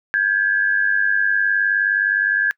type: tone pair together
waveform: sine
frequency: 1593 / 1692.5 Hz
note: G6 / G#6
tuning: +27 / +32 cents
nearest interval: minor second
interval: 105 cents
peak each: -18 dBFS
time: 0.14-2.51 s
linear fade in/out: 0 ms
effects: noise-tail reverb RT60 0.1 s tail -24 dB re dry